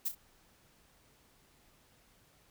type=noise with echo; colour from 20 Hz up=violet; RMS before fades=-33 dBFS; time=0.05-0.09 s; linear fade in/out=10 ms; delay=31 ms; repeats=2; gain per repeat=-9 dB; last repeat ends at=0.152 s; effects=pink hiss -66 dBFS RMS until 2.5 s